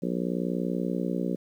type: harmonic tone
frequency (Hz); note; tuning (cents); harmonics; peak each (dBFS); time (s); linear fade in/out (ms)
60.3; B1; -41; 3 / 4 / 5 / 6 / 7 / 8 / 9; -30 / -32 / -34 / -36 / -37 / -38 / -39; 0.02-1.36; 10
effects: 10-bit